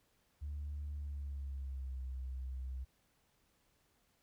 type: tone with pitch glide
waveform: sine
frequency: 73 to 64.66 Hz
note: D2 to C2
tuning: -10 to -20 cents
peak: -38 dBFS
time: 0.41-2.85 s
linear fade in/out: 20 ms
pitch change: -210 cents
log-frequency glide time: 0.94-2 s
effects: tanh soft clip ceiling -36 dBFS + pink hiss -75 dBFS RMS until 4.22 s